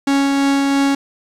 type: tone with tremolo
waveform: 45% pulse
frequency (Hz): 277.2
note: C#4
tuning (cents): 0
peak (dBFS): -12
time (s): 0.07-0.95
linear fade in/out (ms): 5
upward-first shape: triangle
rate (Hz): 3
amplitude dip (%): 25
effects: low-pass 8000 Hz 12 dB/octave + 7-bit